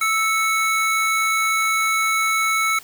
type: tone pair together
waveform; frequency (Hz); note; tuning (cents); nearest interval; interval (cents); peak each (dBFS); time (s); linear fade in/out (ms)
square; 1312.9 / 2208; E6 / C#7; -7 / -7; major sixth; 900; -21 / -21; 0.01-2.79; 5
effects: white hiss -44 dBFS RMS until 2.83 s